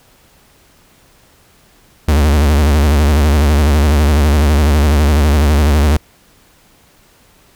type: tone with vibrato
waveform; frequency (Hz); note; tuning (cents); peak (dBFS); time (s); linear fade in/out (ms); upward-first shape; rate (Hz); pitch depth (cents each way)
45% pulse; 73.8; D2; +9; -8; 2.08-5.97; 5; sine; 12; 110
effects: pink hiss -49 dBFS RMS until 7.55 s